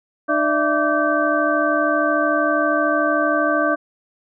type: tone cluster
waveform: sine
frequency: 302.4 / 591 / 664 / 1162 / 1546 Hz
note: D#4 / D5 / E5 / D6 / G6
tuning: -49 / +11 / +12 / -19 / -24 cents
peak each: -22 dBFS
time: 0.28-3.76 s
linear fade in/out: 20 ms
effects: none